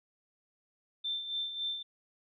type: tone with tremolo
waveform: sine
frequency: 3561 Hz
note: A7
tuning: 20 cents sharp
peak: -31 dBFS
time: 1.04-1.83 s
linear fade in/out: 10 ms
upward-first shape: sine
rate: 3.6 Hz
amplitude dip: 60%
effects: none